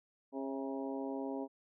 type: harmonic tone with a mistuned harmonic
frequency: 135.9 Hz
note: C#3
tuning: 34 cents flat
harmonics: 2 / 3 / 4 / 5 / 6 / 7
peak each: -39 / -43 / -45 / -47 / -49 / -50 dBFS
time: 0.32-1.48 s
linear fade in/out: 50 ms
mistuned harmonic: 5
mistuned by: -50 cents
effects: none